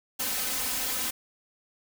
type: noise with comb filter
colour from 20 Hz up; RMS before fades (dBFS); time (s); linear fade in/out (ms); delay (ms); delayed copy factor
white; -30; 0.19-1.11; 10; 3.9; +0.9
effects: none